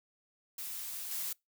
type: noise with level steps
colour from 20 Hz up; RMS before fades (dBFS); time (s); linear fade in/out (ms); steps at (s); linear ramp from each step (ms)
blue; -41 / -37; 0.58-1.33; 5; 1.11; 2
effects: noise-tail reverb RT60 0.2 s tail -26 dB re dry